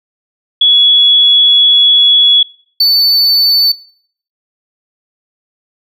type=tone pair in turn; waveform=sine / triangle; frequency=3376 / 4506 Hz; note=G#7 / C#8; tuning=+28 / +28 cents; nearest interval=perfect fourth; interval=500 cents; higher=second; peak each=-4 dBFS; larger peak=neither; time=0.61-2.43 / 2.8-3.72 s; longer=first; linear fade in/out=5 ms; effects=noise-tail reverb RT60 0.6 s tail -23 dB re dry